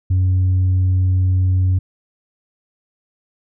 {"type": "tone", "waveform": "sine", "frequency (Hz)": 92.5, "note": "F#2", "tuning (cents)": 0, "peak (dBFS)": -10, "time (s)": [0.1, 1.79], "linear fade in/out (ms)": 10, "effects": ["tanh soft clip ceiling -11 dBFS"]}